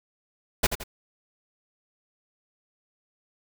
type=noise with echo; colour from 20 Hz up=pink; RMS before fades=-20 dBFS; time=0.63-0.67 s; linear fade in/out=10 ms; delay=84 ms; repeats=2; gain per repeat=-8 dB; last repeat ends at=0.838 s; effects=none